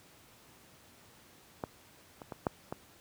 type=clicks; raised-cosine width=1 ms; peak=-20 / -30 / -25 / -14 / -22 dBFS; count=5; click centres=1.638 / 2.218 / 2.322 / 2.468 / 2.725 s; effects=pink hiss -59 dBFS RMS until 3 s + high-pass 80 Hz 12 dB/octave